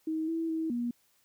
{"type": "tone with pitch steps", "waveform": "sine", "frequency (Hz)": [317, 327.8, 321.6, 239.6], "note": ["D#4", "E4", "E4", "A#3"], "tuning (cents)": [32, -10, -43, 48], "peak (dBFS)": -29, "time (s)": [0.07, 0.91], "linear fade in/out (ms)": 5, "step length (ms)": 210, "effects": ["white hiss -69 dBFS RMS until 1.24 s"]}